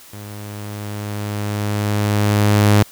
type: tone with level ramp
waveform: sawtooth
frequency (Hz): 103.83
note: G#2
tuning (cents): 0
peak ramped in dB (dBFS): -28 to -5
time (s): 0.13-2.83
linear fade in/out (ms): 5
effects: white hiss -43 dBFS RMS until 2.91 s